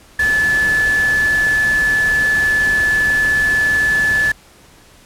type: tone in noise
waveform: sine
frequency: 1731 Hz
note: A6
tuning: 29 cents flat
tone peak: -12 dBFS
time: 0.19-4.32 s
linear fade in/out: 5 ms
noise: pink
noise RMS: -27 dBFS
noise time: 0.19-4.32 s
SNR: +12 dB
effects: pink hiss -46 dBFS RMS until 5.05 s + low-pass 12000 Hz 12 dB/octave